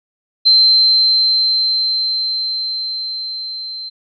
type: tone with level ramp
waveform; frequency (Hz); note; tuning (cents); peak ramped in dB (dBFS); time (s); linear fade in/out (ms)
sine; 4110; C8; -32; -6 to -25; 0.45-3.9; 20
effects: none